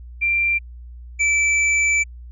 sine / square tone pair in turn, 2366 / 2320 Hz, D7 / D7, +12 / -22 cents, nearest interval unison, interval 34 cents, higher first, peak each -16 dBFS, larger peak neither, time 0.21-0.59 / 1.19-2.04 s, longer second, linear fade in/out 20 ms, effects added 60 Hz sine -35 dBFS peak until 2.31 s + resampled to 22050 Hz

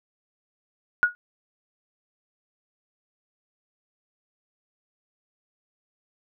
sine tone with exponential decay, 1451 Hz, F#6, 34 cents flat, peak -11 dBFS, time 1.03-1.15 s, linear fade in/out 0 ms, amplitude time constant 25 ms, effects none

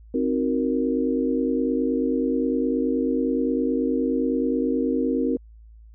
sine chord, C half-diminished seventh, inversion none, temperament equal, 261.6 / 311.1 / 370 / 466.2 Hz, C4 / Eb4 / Gb4 / Bb4, 0 / 0 / 0 / 0 cents, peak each -23 / -27 / -29 / -26 dBFS, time 0.14-5.37 s, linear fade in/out 5 ms, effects added 55 Hz sine -44 dBFS peak until 5.94 s

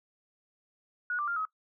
sine tone with pitch steps, 1456 / 1179 / 1396 / 1273 Hz, F#6 / D6 / F6 / D#6, -28 / +6 / -1 / +39 cents, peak -29 dBFS, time 1.1-1.452 s, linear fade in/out 2 ms, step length 88 ms, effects noise-tail reverb RT60 0.1 s tail -20 dB re dry

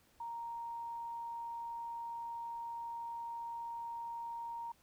sine tone, 932.3 Hz, A#5, in tune, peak -40 dBFS, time 0.2-4.72 s, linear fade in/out 5 ms, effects pink hiss -69 dBFS RMS until 4.82 s

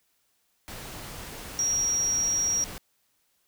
sine tone in noise, 5670 Hz, F8, 25 cents sharp, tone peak -23 dBFS, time 1.59-2.64 s, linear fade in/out 0 ms, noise pink, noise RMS -40 dBFS, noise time 0.68-2.78 s, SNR +14 dB, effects white hiss -71 dBFS RMS until 3.47 s

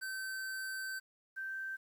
square / sine tone pair in turn, 1543 / 1559.1 Hz, G6 / G6, -28 / -10 cents, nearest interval unison, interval 18 cents, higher second, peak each -39 / -38 dBFS, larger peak second, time 0.01-1 / 1.36-1.77 s, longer first, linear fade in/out 20 ms, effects 11-bit

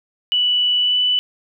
sine tone with pitch glide, 2960 to 2982 Hz, F#7 to F#7, 0 to +13 cents, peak -14 dBFS, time 0.32-1.19 s, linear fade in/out 0 ms, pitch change +13 cents, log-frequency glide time 0.79-0.98 s, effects none

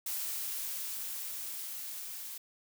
blue noise with level ramp, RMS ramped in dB -36 to -43 dBFS, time 0.06-2.38 s, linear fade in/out 5 ms, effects none

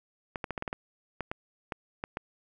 clicks, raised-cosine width 0.5 ms, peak -18 dBFS, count 12, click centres 0.358 / 0.442 / 0.507 / 0.578 / 0.624 / 0.678 / 0.729 / 1.207 / 1.315 / 1.722 / 2.039 / 2.171 s, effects 10-bit

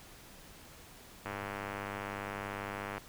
click train, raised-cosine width 0.5 ms, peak -23 dBFS, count 173, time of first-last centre 1.26-2.98 s, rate 100 Hz, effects pink hiss -54 dBFS RMS until 3.08 s

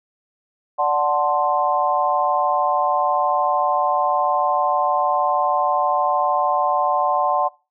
sine chord, D dominant seventh, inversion none, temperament equal, 587.3 / 740 / 880 / 1046.5 Hz, D5 / F#5 / A5 / C6, 0 / 0 / 0 / 0 cents, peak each -23 / -20 / -23 / -21 dBFS, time 0.78-7.49 s, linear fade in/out 20 ms, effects noise-tail reverb RT60 0.3 s tail -22 dB re dry

